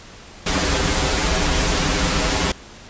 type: noise with comb filter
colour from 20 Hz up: pink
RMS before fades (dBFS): -19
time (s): 0.46-2.52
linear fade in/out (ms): 5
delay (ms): 8.7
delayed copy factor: -0.95
effects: pink hiss -41 dBFS RMS until 2.89 s + resampled to 16000 Hz